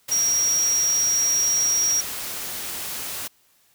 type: tone in noise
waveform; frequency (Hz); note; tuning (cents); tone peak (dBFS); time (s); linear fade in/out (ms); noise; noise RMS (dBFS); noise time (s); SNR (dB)
sine; 5670; F8; +25; -18; 0.11-2.01; 10; white; -31; 0.08-3.28; +10
effects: white hiss -61 dBFS RMS until 3.74 s